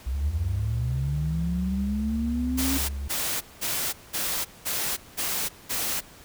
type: linear sweep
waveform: sine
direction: up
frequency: 60.1 to 274.1 Hz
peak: -25 dBFS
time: 0.06-2.78 s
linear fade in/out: 10 ms
type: tone with vibrato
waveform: triangle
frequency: 69.3 Hz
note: C#2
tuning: in tune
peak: -27 dBFS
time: 0.15-3.08 s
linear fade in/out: 5 ms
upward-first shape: square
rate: 7.7 Hz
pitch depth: 18 cents each way
type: noise bursts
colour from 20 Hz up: white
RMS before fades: -28 dBFS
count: 7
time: 2.57-6.01 s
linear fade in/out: 20 ms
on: 320 ms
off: 200 ms
effects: pink hiss -49 dBFS RMS until 6.24 s